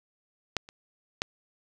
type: clicks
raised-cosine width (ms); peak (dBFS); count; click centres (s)
0.2; -9 / -29 / -10; 3; 0.567 / 0.689 / 1.219
effects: none

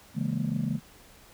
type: chord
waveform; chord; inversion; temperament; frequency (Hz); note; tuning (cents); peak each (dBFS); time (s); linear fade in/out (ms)
sine; A# half-diminished seventh; first; equal with one note detuned; 138.59 / 164.81 / 207.1 / 233.1; C#3 / E3 / G#3 / A#3; 0 / 0 / -5 / 0; -31; 0.14-0.8; 50
effects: tanh soft clip ceiling -19 dBFS + pink hiss -54 dBFS RMS until 1.33 s

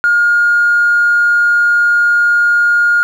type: tone with tanh clipping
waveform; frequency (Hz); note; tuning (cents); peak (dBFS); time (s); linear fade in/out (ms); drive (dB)
triangle; 1422; F6; +31; -7; 0.04-3.03; 0; 1
effects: none

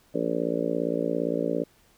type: harmonic tone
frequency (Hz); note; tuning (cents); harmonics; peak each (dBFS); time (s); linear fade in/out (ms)
57.5; A#1; -23; 3 / 4 / 5 / 6 / 7 / 8 / 9 / 10; -34 / -34 / -30 / -36 / -33 / -31 / -32 / -33; 0.14-1.64; 10
effects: pink hiss -61 dBFS RMS until 1.97 s

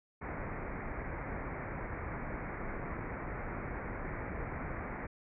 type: low-pass noise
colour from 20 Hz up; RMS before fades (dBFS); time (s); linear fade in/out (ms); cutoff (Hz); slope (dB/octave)
pink; -40; 0.21-5.07; 10; 2300; 96
effects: none

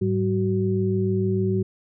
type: tone cluster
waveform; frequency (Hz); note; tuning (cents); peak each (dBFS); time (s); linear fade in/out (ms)
sine; 104.9 / 191.7 / 375; G#2 / G3 / F#4; +18 / -38 / +23; -24; 0.01-1.63; 10
effects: none

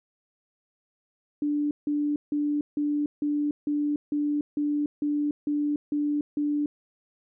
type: tone bursts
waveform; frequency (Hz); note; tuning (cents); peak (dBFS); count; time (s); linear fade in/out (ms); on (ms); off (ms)
sine; 293.7; D4; 0; -23; 12; 1.42-6.66; 2; 290; 160
effects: none

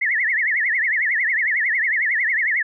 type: tone with vibrato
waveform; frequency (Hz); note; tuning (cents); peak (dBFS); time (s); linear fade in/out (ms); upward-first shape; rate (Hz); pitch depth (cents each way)
sine; 1936; B6; -35; -17; 0.01-2.63; 10; triangle; 11; 240
effects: none

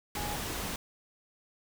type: tone in noise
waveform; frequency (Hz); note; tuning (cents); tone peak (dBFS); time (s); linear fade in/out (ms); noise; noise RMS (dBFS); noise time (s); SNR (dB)
sine; 830.6; G#5; 0; -38; 0.16-0.36; 2; pink; -36; 0.15-0.76; -5
effects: none

